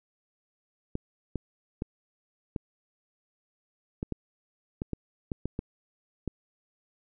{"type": "clicks", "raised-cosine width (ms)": 3, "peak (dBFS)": -18, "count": 12, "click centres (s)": [0.954, 1.357, 1.821, 2.562, 4.029, 4.123, 4.819, 4.933, 5.318, 5.456, 5.591, 6.277], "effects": []}